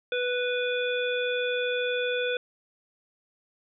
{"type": "harmonic tone", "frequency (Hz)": 493.9, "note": "B4", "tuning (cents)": 0, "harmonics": [1, 3, 5, 7], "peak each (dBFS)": [-27, -32, -34, -35], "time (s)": [0.12, 2.37], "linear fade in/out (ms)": 2, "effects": []}